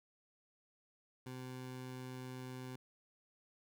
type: tone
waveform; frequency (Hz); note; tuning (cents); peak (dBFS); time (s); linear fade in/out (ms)
20% pulse; 128; C3; -38; -40; 1.26-2.76; 5
effects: none